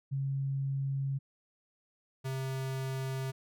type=tone pair in turn; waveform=sine / square; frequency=136.8 / 132.75 Hz; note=C#3 / C3; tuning=-23 / +25 cents; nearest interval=minor second; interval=52 cents; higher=first; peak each=-30 / -34 dBFS; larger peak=first; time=0.11-1.19 / 2.24-3.32 s; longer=neither; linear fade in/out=20 ms; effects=none